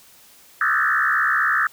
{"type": "tone with frequency modulation", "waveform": "sine", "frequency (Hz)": 1525, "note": "G6", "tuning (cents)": -48, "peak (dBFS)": -16, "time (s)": [0.61, 1.67], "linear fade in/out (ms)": 2, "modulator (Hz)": 67.8, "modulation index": 4.4, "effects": ["white hiss -50 dBFS RMS until 1.72 s"]}